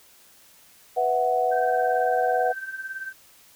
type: chord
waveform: sine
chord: B suspended fourth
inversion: none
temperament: just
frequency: 493.9 / 658.5 / 740.8 Hz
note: B4 / E5 / F#5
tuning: 0 / -2 / +2 cents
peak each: -25 / -27 / -22 dBFS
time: 0.96-2.53 s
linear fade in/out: 20 ms
type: tone with tremolo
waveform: sine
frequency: 1556 Hz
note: G6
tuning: 13 cents flat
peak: -28 dBFS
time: 1.51-3.13 s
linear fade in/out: 20 ms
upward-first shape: triangle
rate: 18 Hz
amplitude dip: 75%
effects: white hiss -54 dBFS RMS until 3.55 s